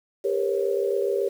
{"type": "tone cluster", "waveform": "sine", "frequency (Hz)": [397.7, 465.2, 501, 552], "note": ["G4", "A#4", "B4", "C#5"], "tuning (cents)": [25, -4, 25, -7], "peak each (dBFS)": [-24, -28, -32, -28], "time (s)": [0.24, 1.29], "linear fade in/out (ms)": 10, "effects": ["8-bit"]}